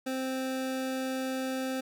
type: tone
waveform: 25% pulse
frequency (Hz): 261.6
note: C4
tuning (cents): 0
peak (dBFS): -27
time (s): 0.06-1.81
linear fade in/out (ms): 10
effects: none

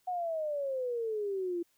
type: exponential sweep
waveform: sine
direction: down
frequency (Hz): 740 to 337.8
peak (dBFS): -31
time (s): 0.07-1.63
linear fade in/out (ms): 10
effects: white hiss -72 dBFS RMS until 1.77 s

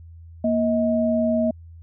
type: tone pair together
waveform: sine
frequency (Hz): 234.6 / 634.1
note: A#3 / D#5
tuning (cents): +11 / +33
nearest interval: octave + perfect fourth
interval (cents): 1722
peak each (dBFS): -20 / -21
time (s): 0.44-1.51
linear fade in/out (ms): 5
effects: added 83 Hz sine -40 dBFS peak until 1.82 s

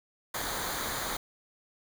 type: noise with comb filter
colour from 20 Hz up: pink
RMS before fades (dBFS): -34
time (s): 0.34-1.17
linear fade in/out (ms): 5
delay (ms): 0.37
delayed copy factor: -0.65
effects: none

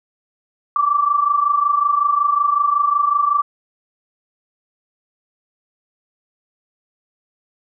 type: tone pair together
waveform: sine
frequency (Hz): 1143 / 1168.4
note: D6 / D6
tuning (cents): -47 / -9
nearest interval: unison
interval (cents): 38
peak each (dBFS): -19 / -15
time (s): 0.76-3.42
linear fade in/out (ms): 2
effects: none

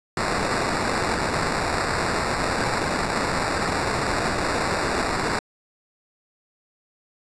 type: noise with sample-and-hold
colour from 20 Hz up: blue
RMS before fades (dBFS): -24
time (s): 0.17-5.39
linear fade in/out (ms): 2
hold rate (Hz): 3150
effects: resampled to 22050 Hz

